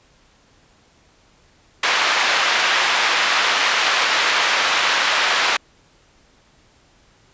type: band-pass noise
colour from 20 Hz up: pink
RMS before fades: -18 dBFS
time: 1.83-5.57 s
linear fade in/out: 5 ms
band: 1100 to 3800 Hz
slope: 12 dB/octave
effects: pink hiss -55 dBFS RMS until 7.33 s + resampled to 16000 Hz